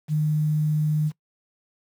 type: tone with quantisation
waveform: sine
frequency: 152.5 Hz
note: D#3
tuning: 34 cents flat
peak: -19 dBFS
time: 0.08-1.12 s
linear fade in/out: 50 ms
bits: 8
effects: noise-tail reverb RT60 0.1 s tail -21 dB re dry